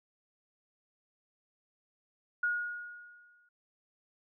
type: tone with exponential decay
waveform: sine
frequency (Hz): 1441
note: F#6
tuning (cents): -46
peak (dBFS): -26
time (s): 2.43-3.49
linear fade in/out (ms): 5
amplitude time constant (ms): 230
effects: none